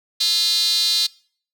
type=tone with high-pass filter; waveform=square; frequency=190 Hz; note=F#3; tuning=46 cents sharp; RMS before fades=-19 dBFS; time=0.2-1.07 s; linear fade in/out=10 ms; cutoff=4100 Hz; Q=8.1; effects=noise-tail reverb RT60 0.5 s tail -23 dB re dry